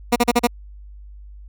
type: tone bursts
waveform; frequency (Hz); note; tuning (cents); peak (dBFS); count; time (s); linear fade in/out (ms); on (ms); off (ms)
15% pulse; 240; B3; -49; -6; 5; 0.12-0.472; 10; 40; 38
effects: added 50 Hz sine -37 dBFS peak until 1.48 s